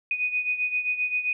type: beating tone pair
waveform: sine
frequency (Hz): 2484 / 2491.6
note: D#7 / D#7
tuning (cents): -3 / +2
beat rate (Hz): 7.6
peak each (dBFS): -25 / -30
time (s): 0.11-1.33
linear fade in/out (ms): 2
effects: none